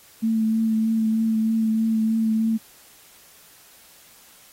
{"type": "tone with vibrato", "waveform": "sine", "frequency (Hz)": 222.2, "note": "A3", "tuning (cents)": 17, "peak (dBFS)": -18, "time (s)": [0.22, 2.58], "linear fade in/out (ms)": 20, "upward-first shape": "triangle", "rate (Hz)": 3.2, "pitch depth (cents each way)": 22, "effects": ["white hiss -51 dBFS RMS until 4.52 s", "AAC 48 kbps"]}